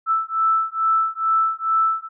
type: beating tone pair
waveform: sine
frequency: 1318.5 / 1320.8 Hz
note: E6 / E6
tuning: 0 / +3 cents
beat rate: 2.3 Hz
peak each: -20 dBFS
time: 0.06-2.09 s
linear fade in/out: 50 ms
effects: none